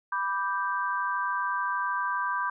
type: chord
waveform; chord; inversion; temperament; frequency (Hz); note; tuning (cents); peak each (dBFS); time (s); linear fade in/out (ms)
sine; G major; first; equal; 987.8 / 1174.7 / 1568; B5 / D6 / G6; 0 / 0 / 0; -30 / -31 / -31; 0.12-2.5; 5
effects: none